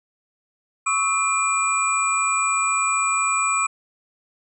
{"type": "tone cluster", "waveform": "sine", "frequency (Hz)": [1108, 1292, 2395, 7890], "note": ["C#6", "E6", "D7", "B8"], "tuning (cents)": [-1, -35, 33, -3], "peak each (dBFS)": -24, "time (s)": [0.86, 3.67], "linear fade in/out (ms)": 10, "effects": []}